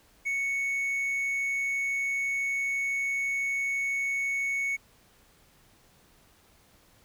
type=tone; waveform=triangle; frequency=2217 Hz; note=C#7; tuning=in tune; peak=-25 dBFS; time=0.25-4.77 s; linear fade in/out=20 ms; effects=pink hiss -61 dBFS RMS until 7.04 s